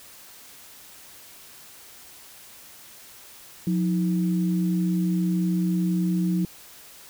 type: tone pair together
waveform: sine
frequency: 179.03 / 319 Hz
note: F3 / D#4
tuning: +43 / +43 cents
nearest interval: minor seventh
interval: 1000 cents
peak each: -21 / -29 dBFS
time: 3.67-6.45 s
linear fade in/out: 2 ms
effects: white hiss -47 dBFS RMS until 7.09 s